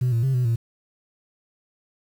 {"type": "tone with pitch steps", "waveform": "sine", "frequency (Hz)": [125.6, 115.8, 133.4, 125.1, 115.7], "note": ["B2", "A#2", "C3", "B2", "A#2"], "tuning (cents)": [30, -11, 34, 23, -13], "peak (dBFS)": -16, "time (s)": [0.01, 0.56], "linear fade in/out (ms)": 10, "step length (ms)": 110, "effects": ["tanh soft clip ceiling -17 dBFS", "8-bit"]}